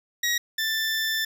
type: tone pair in turn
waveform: 20% pulse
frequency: 1900 / 1770.2 Hz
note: A#6 / A6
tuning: +33 / +10 cents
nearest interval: minor second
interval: 123 cents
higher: first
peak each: -17 / -19 dBFS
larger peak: first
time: 0.23-0.38 / 0.58-1.25 s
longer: second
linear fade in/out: 5 ms
effects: none